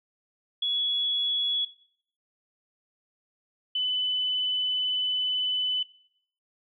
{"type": "tone pair in turn", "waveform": "sine", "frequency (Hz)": [3374, 3006], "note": ["G#7", "F#7"], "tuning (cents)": [27, 27], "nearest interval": "major second", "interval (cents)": 200, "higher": "first", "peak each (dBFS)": -24, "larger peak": "neither", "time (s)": [[0.62, 1.65], [3.75, 5.83]], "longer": "second", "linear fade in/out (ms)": 5, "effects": ["noise-tail reverb RT60 0.6 s tail -17 dB re dry"]}